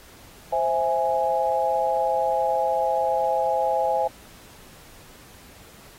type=chord; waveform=sine; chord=C augmented; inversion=none; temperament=equal; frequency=523.3 / 659.3 / 830.6 Hz; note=C5 / E5 / G#5; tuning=0 / 0 / 0 cents; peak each=-25 / -25 / -23 dBFS; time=0.52-4.08 s; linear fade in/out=10 ms; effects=pink hiss -49 dBFS RMS until 5.98 s + AAC 48 kbps